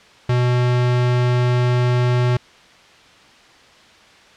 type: tone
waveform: square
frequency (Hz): 123.4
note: B2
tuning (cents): -1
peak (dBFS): -15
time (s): 0.29-2.37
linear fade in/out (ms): 5
effects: white hiss -47 dBFS RMS until 4.36 s + low-pass 4000 Hz 12 dB/octave